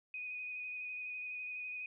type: tone with vibrato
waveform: sine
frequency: 2489 Hz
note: D#7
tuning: in tune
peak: -40 dBFS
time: 0.14-1.86 s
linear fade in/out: 2 ms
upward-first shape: square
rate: 12 Hz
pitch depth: 15 cents each way
effects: none